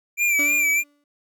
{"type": "tone with vibrato", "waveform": "square", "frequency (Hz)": 2349, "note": "D7", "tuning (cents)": 0, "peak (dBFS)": -18, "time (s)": [0.17, 0.84], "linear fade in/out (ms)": 50, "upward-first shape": "sine", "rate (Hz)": 3.3, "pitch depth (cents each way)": 51}
{"type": "tone with exponential decay", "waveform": "35% pulse", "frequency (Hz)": 290, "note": "D4", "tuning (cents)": -22, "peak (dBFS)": -25, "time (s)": [0.39, 1.04], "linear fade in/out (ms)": 2, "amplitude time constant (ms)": 140}
{"effects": []}